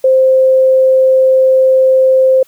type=tone; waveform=sine; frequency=523.3 Hz; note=C5; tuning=in tune; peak=-5 dBFS; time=0.04-2.43 s; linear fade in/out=5 ms; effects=white hiss -49 dBFS RMS until 2.47 s